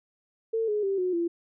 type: tone with pitch steps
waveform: sine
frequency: 449.5 / 419.4 / 391.3 / 365.1 / 340.7 Hz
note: A4 / G#4 / G4 / F#4 / F4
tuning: +37 / +17 / -3 / -23 / -43 cents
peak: -24 dBFS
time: 0.53-1.28 s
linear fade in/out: 10 ms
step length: 150 ms
effects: none